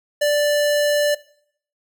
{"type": "tone", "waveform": "square", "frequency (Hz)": 587.3, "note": "D5", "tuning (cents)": 0, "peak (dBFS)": -16, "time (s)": [0.21, 1.15], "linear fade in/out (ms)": 10, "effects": ["noise-tail reverb RT60 0.6 s tail -19 dB re dry"]}